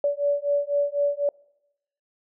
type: beating tone pair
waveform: sine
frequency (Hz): 572 / 576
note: D5 / D5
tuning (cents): -46 / -34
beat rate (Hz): 4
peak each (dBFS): -24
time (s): 0.04-1.29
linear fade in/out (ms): 2
effects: noise-tail reverb RT60 0.9 s tail -26 dB re dry